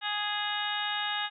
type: harmonic tone with a mistuned harmonic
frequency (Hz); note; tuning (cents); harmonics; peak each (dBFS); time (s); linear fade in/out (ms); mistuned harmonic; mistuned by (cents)
415.3; G#4; 0; 2 / 3 / 4 / 5 / 6 / 7 / 8 / 9; -35 / -39 / -35 / -41 / -44 / -36 / -44 / -36; 0.01-1.3; 50; 9; -16
effects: none